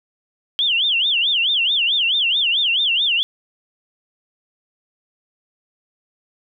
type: tone with vibrato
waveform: sine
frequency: 3136 Hz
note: G7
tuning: in tune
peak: -15 dBFS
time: 0.59-3.23 s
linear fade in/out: 0 ms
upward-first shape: sine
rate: 4.6 Hz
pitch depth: 260 cents each way
effects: none